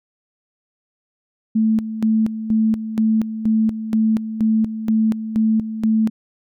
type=tone with tremolo; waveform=sine; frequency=220 Hz; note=A3; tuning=in tune; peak=-13 dBFS; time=1.55-6.1 s; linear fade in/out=10 ms; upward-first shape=square; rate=2.1 Hz; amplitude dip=70%; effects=none